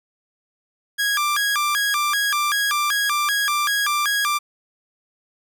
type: tone with vibrato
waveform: sawtooth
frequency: 1396.9 Hz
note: F6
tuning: in tune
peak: -15 dBFS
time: 0.98-4.39 s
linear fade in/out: 20 ms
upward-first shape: square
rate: 2.6 Hz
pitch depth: 290 cents each way
effects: none